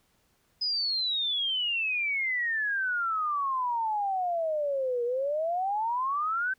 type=exponential two-way sweep; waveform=sine; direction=down then up; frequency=5060 to 470.9 to 1564 Hz; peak=-26 dBFS; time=0.61-6.54 s; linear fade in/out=10 ms; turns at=5.04 s; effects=pink hiss -69 dBFS RMS until 6.58 s